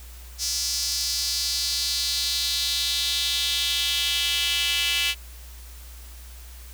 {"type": "tone with high-pass filter sweep", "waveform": "square", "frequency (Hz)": 155.56, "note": "D#3", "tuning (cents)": 0, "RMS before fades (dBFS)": -25, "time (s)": [0.38, 5.15], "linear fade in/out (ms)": 50, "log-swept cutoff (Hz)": [5400, 2800], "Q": 3.6, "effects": ["added 60 Hz sine -40 dBFS peak until 6.73 s", "white hiss -48 dBFS RMS until 6.73 s"]}